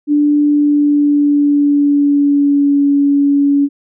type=tone with pitch glide; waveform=sine; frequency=293.7 to 283.2 Hz; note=D4 to C#4; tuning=0 to +37 cents; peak=-8 dBFS; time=0.07-3.69 s; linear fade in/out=50 ms; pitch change=-63 cents; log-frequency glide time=0.41-2.85 s; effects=none